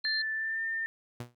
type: tone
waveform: sine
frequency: 4167 Hz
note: C8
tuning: 8 cents flat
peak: -30 dBFS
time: 0.04-0.22 s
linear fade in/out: 5 ms
type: tone with pitch glide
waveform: sine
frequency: 1760 to 1805.3 Hz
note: A6 to A6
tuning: 0 to +44 cents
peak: -30 dBFS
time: 0.05-0.86 s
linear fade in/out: 0 ms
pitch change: +44 cents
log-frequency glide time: 0.33-0.65 s
type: tone with exponential decay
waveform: sawtooth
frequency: 120.7 Hz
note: B2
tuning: 39 cents flat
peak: -31 dBFS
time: 1.2-1.35 s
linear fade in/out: 5 ms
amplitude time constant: 31 ms
effects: none